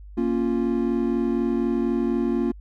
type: chord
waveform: triangle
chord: Bb minor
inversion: none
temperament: equal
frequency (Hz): 233.1 / 277.2 / 349.2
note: Bb3 / Db4 / F4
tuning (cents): 0 / 0 / 0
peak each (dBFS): -22 / -24 / -23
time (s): 0.17-2.52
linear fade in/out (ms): 10
effects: added 50 Hz sine -39 dBFS peak until 2.6 s